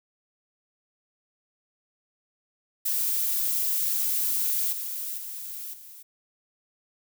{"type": "noise with level steps", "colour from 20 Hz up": "violet", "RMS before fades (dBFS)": [-26, -33, -37, -46], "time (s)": [2.85, 6.03], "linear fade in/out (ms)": 10, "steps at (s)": [4.72, 5.17, 5.73], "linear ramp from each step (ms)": 10, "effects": []}